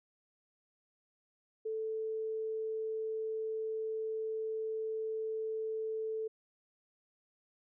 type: tone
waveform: sine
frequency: 440 Hz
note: A4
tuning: in tune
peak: -34 dBFS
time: 1.65-6.28 s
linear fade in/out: 10 ms
effects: none